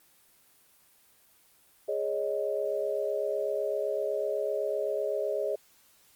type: chord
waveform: sine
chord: Ab suspended fourth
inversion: none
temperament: equal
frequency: 415.3 / 554.4 / 622.3 Hz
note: Ab4 / Db5 / Eb5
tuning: 0 / 0 / 0 cents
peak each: -32 dBFS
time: 1.88-5.56 s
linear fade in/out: 10 ms
effects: white hiss -62 dBFS RMS until 6.15 s + Opus 24 kbps